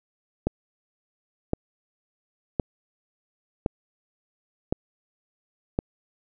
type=click train; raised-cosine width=2 ms; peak=-9 dBFS; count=6; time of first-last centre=0.47-5.789 s; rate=0.94 Hz; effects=none